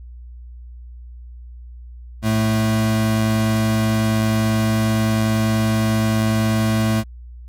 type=tone pair together; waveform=square; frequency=110 / 219.5 Hz; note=A2 / A3; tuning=0 / -4 cents; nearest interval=octave; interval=1196 cents; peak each=-19 dBFS; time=2.22-7.04 s; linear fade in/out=50 ms; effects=added 60 Hz sine -34 dBFS peak until 7.48 s + MP3 64 kbps